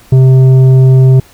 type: tone with tanh clipping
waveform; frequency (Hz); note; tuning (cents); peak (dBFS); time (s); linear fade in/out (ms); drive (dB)
sine; 130.81; C3; 0; -3; 0.12-1.2; 5; 8
effects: pink hiss -41 dBFS RMS until 1.33 s